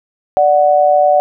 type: tone pair together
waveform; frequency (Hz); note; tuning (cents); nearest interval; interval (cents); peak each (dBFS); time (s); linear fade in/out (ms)
sine; 588.3 / 740; D5 / F#5; +3 / 0; major third; 397; -10; 0.37-1.2; 0
effects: none